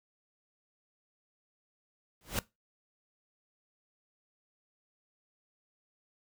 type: noise with exponential growth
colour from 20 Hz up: pink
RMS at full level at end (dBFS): -28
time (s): 2.21-2.39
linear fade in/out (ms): 1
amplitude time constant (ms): 37
effects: noise-tail reverb RT60 0.2 s tail -19 dB re dry